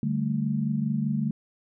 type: chord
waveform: sine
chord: D suspended fourth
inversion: none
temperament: equal with one note detuned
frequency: 146.83 / 194.98 / 220 Hz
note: D3 / G3 / A3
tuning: 0 / -9 / 0 cents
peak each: -28 / -30 / -27 dBFS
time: 0.03-1.31 s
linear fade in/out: 2 ms
effects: none